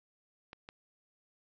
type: clicks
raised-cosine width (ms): 0.3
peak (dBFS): -30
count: 2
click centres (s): 0.531 / 0.689
effects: resampled to 16000 Hz